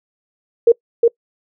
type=tone with echo; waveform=sine; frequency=466.2 Hz; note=A#4; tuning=in tune; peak=-5 dBFS; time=0.67-0.72 s; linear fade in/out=5 ms; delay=360 ms; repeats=1; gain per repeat=-2 dB; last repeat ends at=1.08 s; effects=noise-tail reverb RT60 0.1 s tail -25 dB re dry